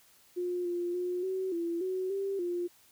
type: tone with pitch steps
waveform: sine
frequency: 356.4 / 349.9 / 358.5 / 377.1 / 338.9 / 373 / 392.6 / 350.9 Hz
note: F4 / F4 / F4 / F#4 / E4 / F#4 / G4 / F4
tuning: +35 / +3 / +45 / +33 / +48 / +14 / +3 / +8 cents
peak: -30 dBFS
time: 0.36-2.68 s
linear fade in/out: 20 ms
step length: 290 ms
effects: white hiss -62 dBFS RMS until 2.91 s